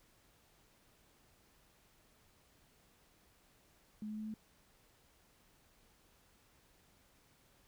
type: tone with pitch steps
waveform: sine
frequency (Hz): 212.7 / 214.2 / 215.7 / 217.2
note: G#3 / A3 / A3 / A3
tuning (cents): +42 / -46 / -34 / -22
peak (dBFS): -40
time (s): 4.02-4.34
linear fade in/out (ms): 2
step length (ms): 80
effects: pink hiss -69 dBFS RMS until 7.67 s